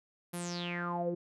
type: tone with low-pass filter sweep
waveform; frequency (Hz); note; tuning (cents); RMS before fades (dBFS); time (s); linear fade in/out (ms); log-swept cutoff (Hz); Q
sawtooth; 174.61; F3; 0; -36; 0.33-1.15; 10; 12000 to 380; 9.4
effects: none